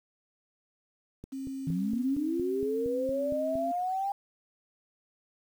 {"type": "click train", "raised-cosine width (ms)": 3, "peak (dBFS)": -29, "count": 11, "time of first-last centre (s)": [1.24, 3.555], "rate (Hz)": 4.32}
{"type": "tone with pitch glide", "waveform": "sine", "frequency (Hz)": [268.6, 266.6], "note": ["C4", "C4"], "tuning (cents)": [46, 33], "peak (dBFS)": -34, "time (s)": [1.32, 3.72], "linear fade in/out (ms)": 10, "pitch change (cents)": -13, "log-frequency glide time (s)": [2.09, 2.87]}
{"type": "linear sweep", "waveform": "sine", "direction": "up", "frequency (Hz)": [155.56, 805], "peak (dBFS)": -28, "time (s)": [1.67, 4.12], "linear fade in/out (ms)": 2}
{"effects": ["9-bit"]}